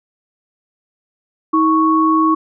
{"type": "tone pair together", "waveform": "sine", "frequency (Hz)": [318.8, 1108.7], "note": ["D#4", "C#6"], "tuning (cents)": [42, 0], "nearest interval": "octave + minor seventh", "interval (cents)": 2158, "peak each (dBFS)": -13, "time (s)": [1.53, 2.35], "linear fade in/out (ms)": 10, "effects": []}